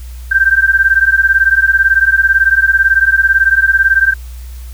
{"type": "beating tone pair", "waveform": "sine", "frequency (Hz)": [1563, 1581], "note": ["G6", "G6"], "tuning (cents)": [-6, 14], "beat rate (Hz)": 18, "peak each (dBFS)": -10, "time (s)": [0.31, 4.14], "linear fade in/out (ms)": 10, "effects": ["added 61 Hz sine -25 dBFS peak until 4.73 s", "white hiss -42 dBFS RMS until 4.73 s"]}